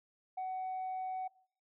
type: tone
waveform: sine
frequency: 749 Hz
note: F#5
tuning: 21 cents sharp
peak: -34 dBFS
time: 0.37-1.28 s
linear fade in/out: 10 ms
effects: noise-tail reverb RT60 0.5 s tail -22 dB re dry + tanh soft clip ceiling -34 dBFS